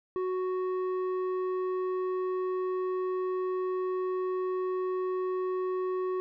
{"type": "tone with low-pass filter", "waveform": "square", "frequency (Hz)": 370, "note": "F#4", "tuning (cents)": 0, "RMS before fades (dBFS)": -31, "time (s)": [0.16, 6.2], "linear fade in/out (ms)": 0, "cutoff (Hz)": 960, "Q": 1.3, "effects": []}